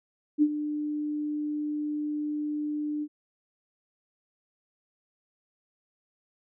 sine tone with ADSR envelope, 298.6 Hz, D4, 29 cents sharp, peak -16 dBFS, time 0.38-3.08 s, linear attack 42 ms, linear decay 57 ms, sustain -12 dB, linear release 55 ms, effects none

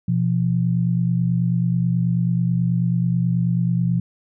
sine tone pair together, 123.47 / 172.72 Hz, B2 / F3, 0 / -19 cents, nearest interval tritone, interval 581 cents, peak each -20 / -19 dBFS, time 0.08-4 s, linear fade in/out 5 ms, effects none

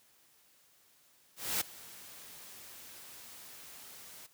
white noise with ADSR envelope, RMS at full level -31 dBFS, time 1.36-4.27 s, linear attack 250 ms, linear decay 8 ms, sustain -20 dB, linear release 13 ms, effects white hiss -66 dBFS RMS until 4.33 s + high-pass 60 Hz 12 dB/octave

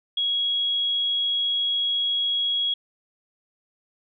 sine tone, 3318 Hz, G#7, 2 cents flat, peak -21 dBFS, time 0.17-2.74 s, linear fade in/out 5 ms, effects none

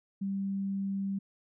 sine tone, 196 Hz, G3, in tune, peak -30 dBFS, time 0.21-1.19 s, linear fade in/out 10 ms, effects none

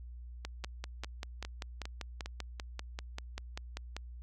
two click trains, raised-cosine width 0.2 ms, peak -22 / -24 dBFS, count 19 / 5, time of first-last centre 0.45-3.966 / 0.64-2.259 s, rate 5.12 / 2.47 Hz, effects added 60 Hz sine -44 dBFS peak until 4.22 s

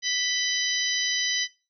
harmonic tone with a mistuned harmonic, 987.8 Hz, B5, in tune, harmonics 2 / 3 / 4 / 5 / 6, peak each -30 / -30 / -30 / -30 / -30 dBFS, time 0.02-1.48 s, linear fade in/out 50 ms, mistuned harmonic 3, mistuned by +54 cents, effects noise-tail reverb RT60 0.3 s tail -19 dB re dry

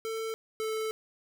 square tone pair in turn, 446 / 438.3 Hz, A4 / A4, +23 / -7 cents, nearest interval unison, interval 30 cents, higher first, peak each -33 / -31 dBFS, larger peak second, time 0.05-0.34 / 0.6-0.91 s, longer second, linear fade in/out 0 ms, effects none

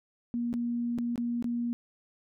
sine tone with dropouts, 237.9 Hz, A#3, 35 cents sharp, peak -28 dBFS, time 0.34-1.73 s, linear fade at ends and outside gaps 0 ms, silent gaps 0.529-0.539 / 0.979-0.986 / 1.158-1.178 / 1.425-1.443 s, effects none

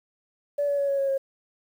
sine tone with pitch steps, 576 / 569.1 / 562.2 / 555.4 / 548.7 / 542.1 Hz, D5 / C#5 / C#5 / C#5 / C#5 / C#5, -34 / +45 / +24 / +3 / -18 / -39 cents, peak -21 dBFS, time 0.58-1.18 s, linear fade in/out 10 ms, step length 100 ms, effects tanh soft clip ceiling -17 dBFS + 9-bit

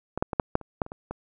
clicks, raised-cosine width 1 ms, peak -16 / -9 / -15 / -6 / -7 / -27 / -9 / -26 / -23 / -19 dBFS, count 10, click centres 0.176 / 0.225 / 0.332 / 0.398 / 0.554 / 0.613 / 0.818 / 0.864 / 0.919 / 1.11 s, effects none

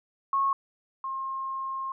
sine tone pair in turn, 1094 / 1068.4 Hz, C#6 / C6, -23 / +36 cents, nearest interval unison, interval 41 cents, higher first, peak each -22 / -30 dBFS, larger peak first, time 0.33-0.53 / 1.04-1.92 s, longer second, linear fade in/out 2 ms, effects none

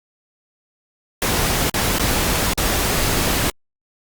pink noise with dropouts, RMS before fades -19 dBFS, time 1.22-3.5 s, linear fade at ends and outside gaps 1 ms, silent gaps 1.698-1.741 / 1.985-1.996 / 2.535-2.577 s, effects Opus 48 kbps

